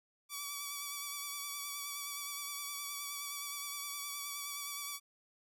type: tone with vibrato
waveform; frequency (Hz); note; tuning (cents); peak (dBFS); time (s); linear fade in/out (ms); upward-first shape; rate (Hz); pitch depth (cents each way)
5% pulse; 1146; D6; -43; -28; 0.29-5; 50; sine; 9.6; 26
effects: none